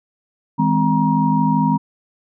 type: tone cluster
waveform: sine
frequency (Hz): 160.2 / 205.7 / 258.4 / 947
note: E3 / G#3 / C4 / A#5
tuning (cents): -49 / -16 / -21 / +27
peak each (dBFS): -19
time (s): 0.58-1.78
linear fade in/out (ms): 20
effects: none